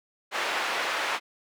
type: band-pass noise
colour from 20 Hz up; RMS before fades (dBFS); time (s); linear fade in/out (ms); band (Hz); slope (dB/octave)
white; -29; 0.31-1.2; 50; 550 to 2200; 12
effects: none